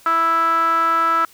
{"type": "tone with band-pass filter", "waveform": "sawtooth", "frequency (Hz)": 330, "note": "E4", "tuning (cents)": 2, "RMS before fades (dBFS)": -17, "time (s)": [0.06, 1.25], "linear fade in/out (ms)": 2, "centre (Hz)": 1300, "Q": 7.8, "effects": ["white hiss -49 dBFS RMS until 1.33 s"]}